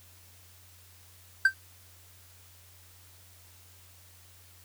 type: tone with exponential decay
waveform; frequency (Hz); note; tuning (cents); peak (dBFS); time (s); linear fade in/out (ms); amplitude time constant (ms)
triangle; 1562; G6; -7; -12; 1.45-1.54; 5; 18
effects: added 90 Hz sine -57 dBFS peak until 4.64 s + white hiss -57 dBFS RMS until 4.64 s